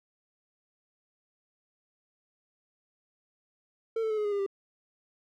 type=tone with pitch steps; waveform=triangle; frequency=451.2 / 441.1 / 431.3 / 421.7 / 412.3 / 403.1 / 394.2 Hz; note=A4 / A4 / A4 / G#4 / G#4 / G4 / G4; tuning=+44 / +4 / -35 / +26 / -13 / +48 / +10 cents; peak=-25 dBFS; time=3.96-4.464 s; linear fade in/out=5 ms; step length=72 ms; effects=none